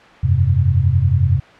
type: chord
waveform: sine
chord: F suspended second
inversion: none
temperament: just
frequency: 87.31 / 98.22 / 130.96 Hz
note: F2 / G2 / C3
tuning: 0 / +4 / +2 cents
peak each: -16 dBFS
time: 0.23-1.4 s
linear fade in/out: 10 ms
effects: white hiss -42 dBFS RMS until 1.59 s + low-pass 2000 Hz 12 dB/octave